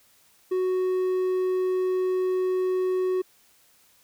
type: tone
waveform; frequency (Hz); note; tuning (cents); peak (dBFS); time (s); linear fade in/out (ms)
triangle; 370; F#4; 0; -20; 0.51-3.22; 10
effects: white hiss -60 dBFS RMS until 4.03 s